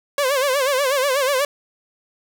sawtooth tone with vibrato, 543 Hz, C#5, 36 cents flat, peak -13 dBFS, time 0.18-1.45 s, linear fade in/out 2 ms, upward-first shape sine, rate 8.2 Hz, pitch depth 120 cents each way, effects 7-bit

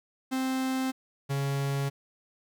45% pulse tone pair in turn, 261.6 / 138.98 Hz, C4 / C#3, 0 / +5 cents, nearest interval major seventh, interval 1095 cents, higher first, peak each -27 dBFS, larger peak neither, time 0.31-0.92 / 1.29-1.9 s, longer neither, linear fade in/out 20 ms, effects 11-bit

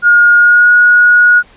sine tone with pitch glide, 1428 to 1451.3 Hz, F6 to F#6, +38 to -34 cents, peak -3 dBFS, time 0.02-1.43 s, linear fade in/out 50 ms, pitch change +28 cents, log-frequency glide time 0.37-0.71 s, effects pink hiss -43 dBFS RMS until 1.56 s + resampled to 8000 Hz

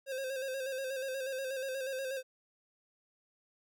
square tone with vibrato, 530 Hz, C5, 22 cents sharp, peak -36 dBFS, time 0.06-2.23 s, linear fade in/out 50 ms, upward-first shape square, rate 8.3 Hz, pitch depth 42 cents each way, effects 13-bit

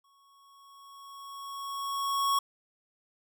square tone with exponential growth, 1107 Hz, C#6, 3 cents flat, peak -24 dBFS, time 0.04-2.39 s, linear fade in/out 5 ms, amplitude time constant 510 ms, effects none

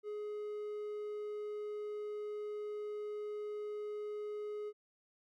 triangle tone, 419.4 Hz, G#4, 17 cents sharp, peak -37 dBFS, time 0.03-4.73 s, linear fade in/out 50 ms, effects none

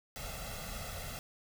pink noise with comb filter, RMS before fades -42 dBFS, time 0.16-1.19 s, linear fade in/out 0 ms, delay 1.5 ms, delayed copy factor +0.85, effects none

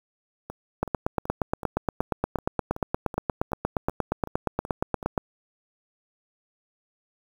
two click trains, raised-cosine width 1 ms, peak -21 / -9 dBFS, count 13 / 38, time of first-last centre 0.5-5.028 / 0.83-5.178 s, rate 2.65 / 8.51 Hz, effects 7-bit

